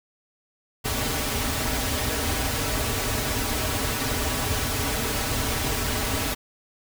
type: noise with comb filter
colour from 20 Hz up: pink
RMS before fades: -26 dBFS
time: 0.84-6.35 s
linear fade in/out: 20 ms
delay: 5.7 ms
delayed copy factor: -0.75
effects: none